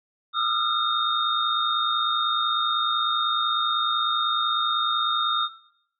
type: tone cluster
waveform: sine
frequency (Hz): 1219 / 1335 / 1385 / 3678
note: D#6 / E6 / F6 / A#7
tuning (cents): -36 / +22 / -15 / -24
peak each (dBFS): -27 / -26 / -31 / -26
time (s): 0.33-5.49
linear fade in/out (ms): 50
effects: noise-tail reverb RT60 0.7 s tail -17 dB re dry